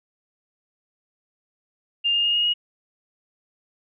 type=tone with pitch steps; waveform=sine; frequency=2805 / 2825 / 2844 / 2864 / 2884 Hz; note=F7 / F7 / F7 / F7 / F#7; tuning=+7 / +19 / +31 / +43 / -45 cents; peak=-18 dBFS; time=2.04-2.54 s; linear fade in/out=20 ms; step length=100 ms; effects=none